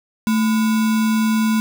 sine tone with sample-and-hold, 220 Hz, A3, in tune, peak -14 dBFS, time 0.27-1.6 s, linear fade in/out 0 ms, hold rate 1225 Hz, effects none

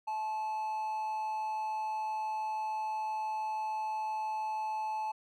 triangle tone with amplitude modulation, 867 Hz, A5, 26 cents flat, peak -29 dBFS, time 0.07-5.12 s, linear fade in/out 10 ms, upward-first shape sine, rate 206 Hz, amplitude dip 35%, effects none

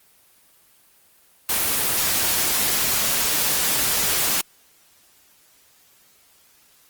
white noise, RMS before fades -21 dBFS, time 1.49-4.41 s, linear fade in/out 2 ms, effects white hiss -56 dBFS RMS until 6.89 s + Opus 24 kbps

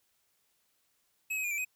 square tone with pitch steps, 2567 / 2536 / 2427 / 2331 / 2513 Hz, E7 / D#7 / D#7 / D7 / D#7, -47 / +32 / -44 / -14 / +17 cents, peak -32 dBFS, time 1.3-1.65 s, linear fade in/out 10 ms, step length 70 ms, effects white hiss -74 dBFS RMS until 1.75 s

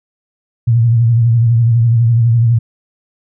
sine tone with vibrato, 116.54 Hz, A#2, in tune, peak -7 dBFS, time 0.67-2.59 s, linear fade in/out 10 ms, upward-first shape triangle, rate 12 Hz, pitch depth 77 cents each way, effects none

